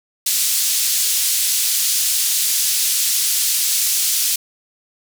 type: band-pass noise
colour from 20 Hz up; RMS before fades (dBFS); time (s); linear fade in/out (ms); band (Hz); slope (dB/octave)
white; -18; 0.26-4.36; 5; 3900 to 12000; 12
effects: none